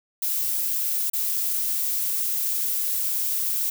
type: noise with dropouts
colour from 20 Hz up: violet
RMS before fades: -25 dBFS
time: 0.22-3.7 s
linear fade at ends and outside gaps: 5 ms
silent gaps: 1.1-1.133 s
effects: none